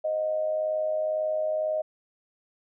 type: tone with amplitude modulation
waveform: sine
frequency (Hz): 622.3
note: D#5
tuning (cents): 0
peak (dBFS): -22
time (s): 0.04-1.82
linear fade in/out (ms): 10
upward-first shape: sine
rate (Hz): 102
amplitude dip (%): 50
effects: none